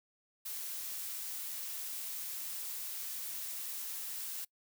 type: noise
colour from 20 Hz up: blue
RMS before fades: -41 dBFS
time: 0.45-4.45 s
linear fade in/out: 10 ms
effects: noise-tail reverb RT60 0.1 s tail -24 dB re dry